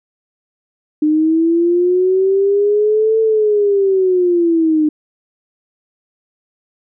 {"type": "linear two-way sweep", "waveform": "sine", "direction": "up then down", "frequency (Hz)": [301.5, 446.2, 301.5], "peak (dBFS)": -10, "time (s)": [1.02, 4.89], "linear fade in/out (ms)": 5, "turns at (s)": 3.2, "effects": []}